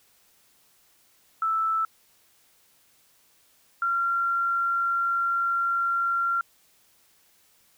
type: tone pair in turn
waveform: sine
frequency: 1318.5 / 1375.8 Hz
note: E6 / F6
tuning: 0 / -26 cents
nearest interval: minor second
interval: 74 cents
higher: second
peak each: -22 dBFS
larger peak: neither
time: 1.42-1.85 / 3.82-6.41 s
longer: second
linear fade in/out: 2 ms
effects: white hiss -62 dBFS RMS until 7.77 s